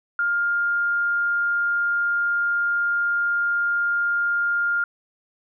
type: tone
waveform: sine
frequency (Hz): 1406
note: F6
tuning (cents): +11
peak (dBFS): -19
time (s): 0.19-4.84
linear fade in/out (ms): 2
effects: none